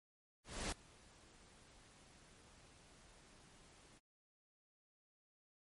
pink noise with ADSR envelope, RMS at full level -40 dBFS, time 0.44-4 s, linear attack 280 ms, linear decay 6 ms, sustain -24 dB, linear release 28 ms, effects MP3 48 kbps

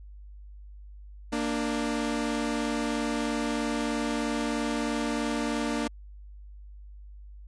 sawtooth tone pair together, 232.5 / 295.6 Hz, A#3 / D4, -4 / +11 cents, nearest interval major third, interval 415 cents, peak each -26 dBFS, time 1.32-5.88 s, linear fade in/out 10 ms, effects added 50 Hz sine -43 dBFS peak until 7.47 s + resampled to 22050 Hz

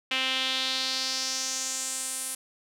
sawtooth tone with band-pass filter sweep, 261.6 Hz, C4, in tune, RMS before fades -30 dBFS, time 0.11-2.35 s, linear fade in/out 5 ms, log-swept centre 2800 to 10000 Hz, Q 3.1, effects none

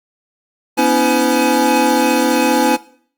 square tone cluster, 246 / 281 / 325.7 / 507 / 844 Hz, B3 / C#4 / E4 / B4 / G#5, -7 / +24 / -21 / +45 / +28 cents, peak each -19 dBFS, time 0.77-2.77 s, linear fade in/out 20 ms, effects noise-tail reverb RT60 0.5 s tail -18 dB re dry + Opus 48 kbps

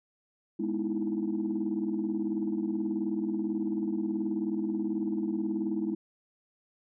sine chord, E major seventh, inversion first, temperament equal, 207.7 / 246.9 / 311.1 / 329.6 Hz, G#3 / B3 / D#4 / E4, 0 / 0 / 0 / 0 cents, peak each -32 / -37 / -34 / -31 dBFS, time 0.59-5.95 s, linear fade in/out 10 ms, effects tanh soft clip ceiling -21 dBFS

